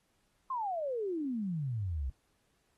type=exponential sweep; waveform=sine; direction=down; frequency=1084 to 61.7 Hz; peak=-32 dBFS; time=0.5-2.1 s; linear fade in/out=5 ms; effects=pink hiss -75 dBFS RMS until 2.77 s + AAC 32 kbps